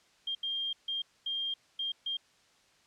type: tone bursts at uneven times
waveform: sine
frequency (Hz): 3204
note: G7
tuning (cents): +37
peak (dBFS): -31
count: 6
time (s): 0.27-0.35 / 0.43-0.73 / 0.88-1.02 / 1.26-1.54 / 1.79-1.92 / 2.06-2.17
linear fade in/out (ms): 5
effects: white hiss -65 dBFS RMS until 2.86 s + low-pass 6000 Hz 12 dB/octave